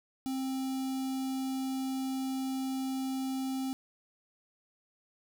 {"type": "tone with notch filter", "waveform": "square", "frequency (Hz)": 264, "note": "C4", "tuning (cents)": 16, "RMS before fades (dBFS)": -34, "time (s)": [0.26, 3.73], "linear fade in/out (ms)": 0, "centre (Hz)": 1700, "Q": 0.75, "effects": []}